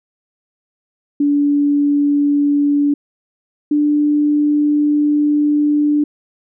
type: tone pair in turn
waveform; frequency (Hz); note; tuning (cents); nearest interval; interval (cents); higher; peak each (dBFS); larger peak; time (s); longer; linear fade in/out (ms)
sine; 288.2 / 295.4; D4 / D4; -33 / +10; unison; 43; second; -11 / -11; neither; 1.2-2.94 / 3.71-6.04; second; 5
effects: none